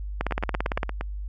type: two click trains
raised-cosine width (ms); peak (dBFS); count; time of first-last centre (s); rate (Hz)
0.5; -15 / -10; 7 / 12; 0.31-1.01 / 0.21-0.831; 8.57 / 17.7
effects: added 50 Hz sine -30 dBFS peak until 1.28 s